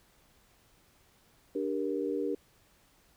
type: chord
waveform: sine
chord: G minor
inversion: second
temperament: just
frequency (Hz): 294 / 392 / 470.4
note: D4 / G4 / Bb4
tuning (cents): +2 / 0 / +16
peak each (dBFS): -34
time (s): 1.55-2.35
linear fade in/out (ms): 5
effects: pink hiss -65 dBFS RMS until 3.16 s